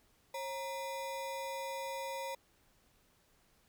square ring-modulated tone, 740 Hz, F#5, in tune, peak -36 dBFS, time 0.34-2.35 s, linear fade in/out 5 ms, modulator 200 Hz, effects pink hiss -70 dBFS RMS until 3.68 s

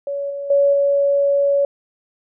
sine tone with level steps, 563 Hz, C#5, 27 cents sharp, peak -21 / -24 / -11 / -13 dBFS, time 0.07-1.65 s, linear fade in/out 2 ms, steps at 0.3 / 0.5 / 0.73 s, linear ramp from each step 5 ms, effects none

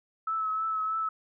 sine tone with vibrato, 1300 Hz, E6, 24 cents flat, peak -27 dBFS, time 0.27-1.09 s, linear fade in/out 5 ms, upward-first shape triangle, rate 3.2 Hz, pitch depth 28 cents each way, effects none

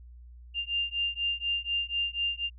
sine beating tone pair, 2794 / 2798.1 Hz, F7 / F7, 0 / +3 cents, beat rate 4.1 Hz, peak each -31 dBFS, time 0.54-2.5 s, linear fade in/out 50 ms, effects added 60 Hz sine -46 dBFS peak until 2.58 s

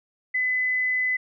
sine tone, 2012 Hz, B6, 32 cents sharp, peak -21 dBFS, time 0.34-1.17 s, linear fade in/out 10 ms, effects none

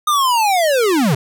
square linear sweep, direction down, 1237 to 120.4 Hz, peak -13 dBFS, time 0.07-1.15 s, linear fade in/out 5 ms, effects none

